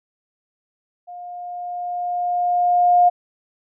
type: tone with level ramp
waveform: sine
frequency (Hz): 710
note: F5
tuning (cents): +28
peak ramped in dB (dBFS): -33 to -9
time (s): 1.07-3.1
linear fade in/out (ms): 20
effects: none